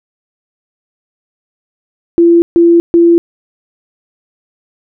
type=tone bursts; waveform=sine; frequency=340 Hz; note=F4; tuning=46 cents flat; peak=-3 dBFS; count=3; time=2.18-3.18 s; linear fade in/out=0 ms; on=240 ms; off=140 ms; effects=none